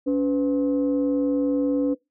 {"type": "tone pair together", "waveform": "sine", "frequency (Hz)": [282.2, 501], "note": ["C#4", "B4"], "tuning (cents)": [31, 25], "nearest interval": "minor seventh", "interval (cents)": 994, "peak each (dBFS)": [-19, -24], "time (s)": [0.06, 1.95], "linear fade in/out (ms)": 20, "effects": ["noise-tail reverb RT60 0.2 s tail -21 dB re dry", "tanh soft clip ceiling -14 dBFS"]}